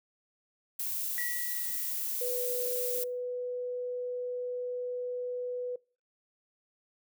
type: noise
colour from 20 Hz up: violet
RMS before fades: -34 dBFS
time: 0.79-3.04 s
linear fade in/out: 5 ms
type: tone with exponential decay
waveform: triangle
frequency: 1934 Hz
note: B6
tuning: 37 cents flat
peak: -31 dBFS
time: 1.18-2.29 s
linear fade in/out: 0 ms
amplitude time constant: 240 ms
type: tone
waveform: sine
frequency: 494.7 Hz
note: B4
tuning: 3 cents sharp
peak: -32 dBFS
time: 2.21-5.76 s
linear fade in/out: 5 ms
effects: noise-tail reverb RT60 0.4 s tail -25 dB re dry